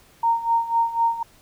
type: tone with tremolo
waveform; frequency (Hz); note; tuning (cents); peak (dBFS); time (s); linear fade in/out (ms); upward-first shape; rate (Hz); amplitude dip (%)
sine; 924; A#5; -16; -15; 0.23-1.23; 5; sine; 4; 80
effects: pink hiss -54 dBFS RMS until 1.41 s